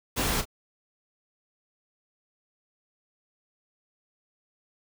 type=noise with echo; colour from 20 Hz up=pink; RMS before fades=-27 dBFS; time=0.16-0.42 s; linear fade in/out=20 ms; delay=35 ms; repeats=1; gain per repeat=-11 dB; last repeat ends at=0.455 s; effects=none